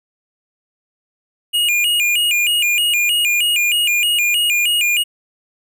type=tone with vibrato; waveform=square; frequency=2637 Hz; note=E7; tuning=in tune; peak=-14 dBFS; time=1.53-5.04 s; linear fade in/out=20 ms; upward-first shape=square; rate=3.2 Hz; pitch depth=150 cents each way; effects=none